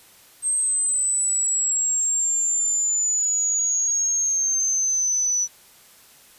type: exponential sweep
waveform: sine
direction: down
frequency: 8372 to 5920 Hz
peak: -19 dBFS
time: 0.42-5.48 s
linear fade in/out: 50 ms
effects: white hiss -51 dBFS RMS until 6.38 s + resampled to 32000 Hz